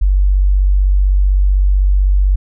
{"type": "tone", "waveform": "sine", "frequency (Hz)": 47.91, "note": "G1", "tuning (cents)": -39, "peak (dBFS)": -8, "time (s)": [0.01, 2.36], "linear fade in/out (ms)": 10, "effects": []}